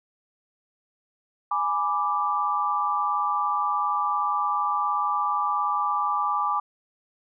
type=chord; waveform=sine; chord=G# diminished; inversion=none; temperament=equal; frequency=830.6 / 987.8 / 1174.7 Hz; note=G#5 / B5 / D6; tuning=0 / 0 / 0 cents; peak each=-28 / -29 / -24 dBFS; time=1.51-6.6 s; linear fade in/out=5 ms; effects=none